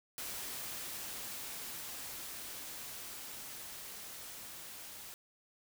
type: noise with level ramp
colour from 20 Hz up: white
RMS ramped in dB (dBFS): -42 to -49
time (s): 0.18-5.14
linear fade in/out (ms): 0
effects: none